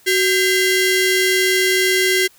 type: ring-modulated tone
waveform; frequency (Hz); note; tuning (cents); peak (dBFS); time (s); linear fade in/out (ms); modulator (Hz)
sawtooth; 1207; D6; +47; -7; 0.06-2.28; 20; 833
effects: white hiss -51 dBFS RMS until 2.38 s